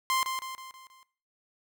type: tone with echo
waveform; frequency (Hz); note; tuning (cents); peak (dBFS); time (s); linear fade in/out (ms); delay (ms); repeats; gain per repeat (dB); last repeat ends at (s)
sawtooth; 1046.5; C6; 0; -21; 0.1-0.23; 0; 160; 5; -6; 1.03
effects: noise-tail reverb RT60 0.5 s tail -19 dB re dry